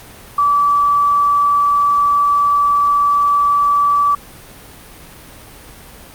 sine tone, 1154 Hz, D6, 31 cents flat, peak -10 dBFS, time 0.38-4.15 s, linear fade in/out 5 ms, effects pink hiss -38 dBFS RMS until 6.14 s + Opus 48 kbps

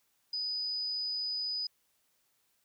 sine tone, 4978 Hz, D#8, in tune, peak -32 dBFS, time 0.33-1.67 s, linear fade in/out 5 ms, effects white hiss -74 dBFS RMS until 2.64 s

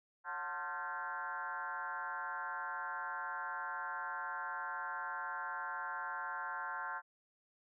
sine tone with frequency modulation, 1219 Hz, D#6, 36 cents flat, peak -38 dBFS, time 0.24-7.02 s, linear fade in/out 50 ms, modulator 164 Hz, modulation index 2.6, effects none

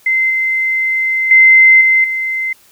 sine tone with level steps, 2071 Hz, C7, 18 cents flat, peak -10 / -12 / -3 / -7 / -15 dBFS, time 0.06-2.53 s, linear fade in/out 5 ms, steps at 0.3 / 1.31 / 1.81 / 2.04 s, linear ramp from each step 2 ms, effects white hiss -48 dBFS RMS until 2.71 s

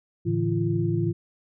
sine tone cluster, 110.6 / 143.6 / 165.3 / 341.9 Hz, A2 / D3 / E3 / F4, +9 / -39 / +5 / -37 cents, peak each -26 / -29 / -27 / -27 dBFS, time 0.25-1.13 s, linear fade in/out 20 ms, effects none

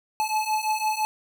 square beating tone pair, 859 / 864.9 Hz, A5 / A5, -42 / -30 cents, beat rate 5.9 Hz, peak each -28 / -26 dBFS, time 0.2-1.05 s, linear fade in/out 0 ms, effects none

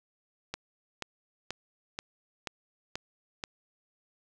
click train, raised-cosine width 0.2 ms, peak -17 dBFS, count 7, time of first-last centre 0.54-3.439 s, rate 2.07 Hz, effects none

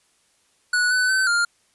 square tone with pitch steps, 1471 / 1501 / 1531 / 1404 Hz, F#6 / F#6 / G6 / F6, -11 / +24 / -41 / +9 cents, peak -18 dBFS, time 0.73-1.45 s, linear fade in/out 5 ms, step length 180 ms, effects white hiss -63 dBFS RMS until 1.74 s + resampled to 24000 Hz

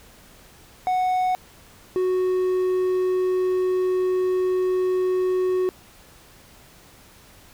triangle tone pair in turn, 738 / 369 Hz, F#5 / F#4, -5 / -5 cents, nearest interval octave, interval 1200 cents, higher first, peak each -17 / -17 dBFS, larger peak neither, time 0.87-1.35 / 1.96-5.69 s, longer second, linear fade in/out 0 ms, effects pink hiss -50 dBFS RMS until 7.53 s

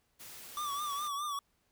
white noise, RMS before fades -49 dBFS, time 0.19-1.09 s, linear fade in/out 20 ms
square tone with vibrato, 1162 Hz, D6, 19 cents flat, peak -35 dBFS, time 0.57-1.39 s, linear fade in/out 2 ms, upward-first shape triangle, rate 4.8 Hz, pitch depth 85 cents each way
effects pink hiss -75 dBFS RMS until 1.71 s

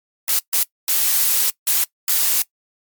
blue noise bursts at uneven times, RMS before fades -17 dBFS, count 5, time 0.28-0.39 / 0.53-0.63 / 0.88-1.5 / 1.67-1.84 / 2.08-2.42 s, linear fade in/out 2 ms, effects noise-tail reverb RT60 0.1 s tail -21 dB re dry + MP3 96 kbps

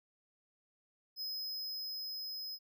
square tone with level ramp, 5080 Hz, D#8, 35 cents sharp, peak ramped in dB -38 to -41 dBFS, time 1.16-2.59 s, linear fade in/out 50 ms, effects none

